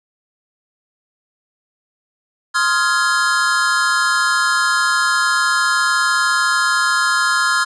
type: chord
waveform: square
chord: F minor seventh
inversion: second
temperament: just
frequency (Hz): 1047.7 / 1257.2 / 1396.9 / 1676.3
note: C6 / Eb6 / F6 / Ab6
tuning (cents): +2 / +18 / 0 / +16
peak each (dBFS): -22 / -23 / -18 / -20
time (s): 2.54-7.65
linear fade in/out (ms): 20
effects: resampled to 22050 Hz